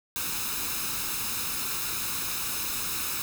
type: noise with comb filter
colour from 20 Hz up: white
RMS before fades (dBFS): -31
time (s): 0.16-3.22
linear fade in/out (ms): 0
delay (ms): 0.77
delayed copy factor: +0.6
effects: none